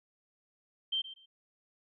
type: tone with echo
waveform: sine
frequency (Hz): 3136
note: G7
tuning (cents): 0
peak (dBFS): -29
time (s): 0.92-1.02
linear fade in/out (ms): 10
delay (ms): 120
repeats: 2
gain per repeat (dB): -14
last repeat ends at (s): 1.26
effects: none